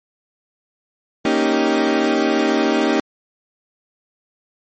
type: chord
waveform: 30% pulse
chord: Eb dominant seventh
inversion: second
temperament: equal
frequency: 233.1 / 277.2 / 311.1 / 392 Hz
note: Bb3 / Db4 / Eb4 / G4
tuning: 0 / 0 / 0 / 0 cents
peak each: -19 / -18 / -17 / -18 dBFS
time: 1.25-3 s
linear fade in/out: 2 ms
effects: low-pass 5000 Hz 12 dB/octave + MP3 32 kbps